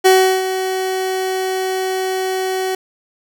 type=tone with ADSR envelope; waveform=30% pulse; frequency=376.2 Hz; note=F#4; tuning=29 cents sharp; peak=-4 dBFS; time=0.04-2.75 s; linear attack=20 ms; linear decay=360 ms; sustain=-11 dB; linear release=3 ms; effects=none